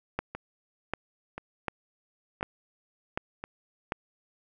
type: two click trains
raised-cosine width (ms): 0.5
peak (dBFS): -21 / -14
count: 4 / 6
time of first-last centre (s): 0.35-3.44 / 0.19-3.921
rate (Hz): 0.971 / 1.34
effects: none